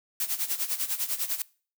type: noise with tremolo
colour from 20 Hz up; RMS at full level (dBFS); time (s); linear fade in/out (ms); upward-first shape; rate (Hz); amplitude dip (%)
blue; -27; 0.2-1.42; 2; sine; 10; 80
effects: noise-tail reverb RT60 0.4 s tail -22 dB re dry